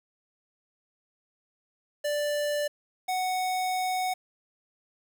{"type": "tone pair in turn", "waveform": "square", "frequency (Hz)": [588, 740.8], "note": ["D5", "F#5"], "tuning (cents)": [2, 2], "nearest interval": "major third", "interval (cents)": 400, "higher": "second", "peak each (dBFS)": -27, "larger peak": "neither", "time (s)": [[2.04, 2.68], [3.08, 4.14]], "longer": "second", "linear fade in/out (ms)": 10, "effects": ["9-bit"]}